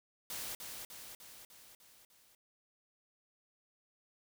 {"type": "noise with echo", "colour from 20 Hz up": "white", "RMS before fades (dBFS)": -42, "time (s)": [0.3, 0.55], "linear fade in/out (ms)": 2, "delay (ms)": 300, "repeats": 6, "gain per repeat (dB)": -4, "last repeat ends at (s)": 2.35, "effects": []}